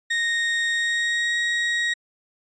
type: tone with pitch glide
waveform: 35% pulse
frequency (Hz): 1859 to 1889.3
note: A#6 to A#6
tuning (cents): -5 to +23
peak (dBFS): -19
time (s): 0.1-1.94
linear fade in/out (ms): 10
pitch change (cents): +28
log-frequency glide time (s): 0.71-1.38
effects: resampled to 16000 Hz